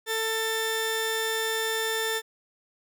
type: tone pair together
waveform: sawtooth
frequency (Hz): 445 / 1780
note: A4 / A6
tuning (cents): +20 / +20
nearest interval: 2 octaves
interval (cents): 2400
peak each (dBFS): -25 / -24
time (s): 0.06-2.22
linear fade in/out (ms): 50
effects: none